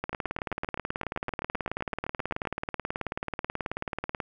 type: two click trains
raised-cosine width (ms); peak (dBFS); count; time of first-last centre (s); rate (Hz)
0.5; -15 / -18; 78 / 19; 0.04-4.202 / 0.13-2.453; 18.5 / 7.75
effects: none